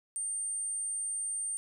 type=tone; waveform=sine; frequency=8800 Hz; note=C#9; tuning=14 cents flat; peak=-32 dBFS; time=0.16-1.57 s; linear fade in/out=0 ms; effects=none